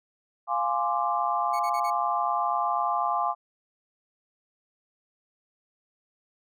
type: chord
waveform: sine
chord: D half-diminished seventh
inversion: first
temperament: equal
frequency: 698.5 / 830.6 / 1046.5 / 1174.7 Hz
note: F5 / Ab5 / C6 / D6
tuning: 0 / 0 / 0 / 0 cents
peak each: -29 dBFS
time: 0.47-3.35 s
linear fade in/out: 50 ms
type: tone bursts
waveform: sawtooth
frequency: 2217 Hz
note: C#7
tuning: in tune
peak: -35 dBFS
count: 4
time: 1.53-1.905 s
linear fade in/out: 10 ms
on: 66 ms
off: 37 ms
effects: none